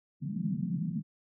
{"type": "band-pass noise", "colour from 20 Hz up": "pink", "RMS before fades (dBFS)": -33, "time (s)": [0.2, 1.03], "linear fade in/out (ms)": 50, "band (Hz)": [150, 220], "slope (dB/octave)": 48, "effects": []}